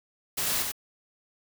white noise with echo, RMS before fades -29 dBFS, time 0.37-0.63 s, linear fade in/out 10 ms, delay 91 ms, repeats 1, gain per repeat -3 dB, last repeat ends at 0.721 s, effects none

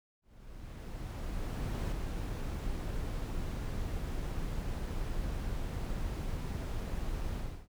brown noise with ADSR envelope, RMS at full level -33 dBFS, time 0.22-7.68 s, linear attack 1700 ms, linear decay 6 ms, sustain -3 dB, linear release 310 ms, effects none

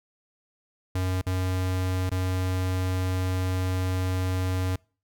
square tone with dropouts, 92.5 Hz, F#2, in tune, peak -25 dBFS, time 0.95-4.76 s, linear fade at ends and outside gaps 5 ms, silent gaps 1.215-1.265 / 2.095-2.115 s, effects noise-tail reverb RT60 0.4 s tail -26 dB re dry

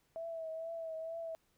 sine tone with vibrato, 653 Hz, E5, 17 cents flat, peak -39 dBFS, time 0.16-1.35 s, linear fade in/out 0 ms, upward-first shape triangle, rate 2.2 Hz, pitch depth 42 cents each way, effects pink hiss -75 dBFS RMS until 1.57 s

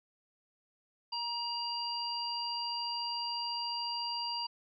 harmonic tone, 947 Hz, A#5, 27 cents sharp, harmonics 1 / 3 / 5, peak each -38 / -43 / -36 dBFS, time 1.12-4.47 s, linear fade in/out 10 ms, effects none

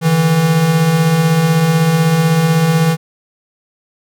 square beating tone pair, 146.83 / 162.83 Hz, D3 / E3, 0 / -21 cents, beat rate 16 Hz, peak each -19 / -11 dBFS, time 0.01-2.97 s, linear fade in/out 50 ms, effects none

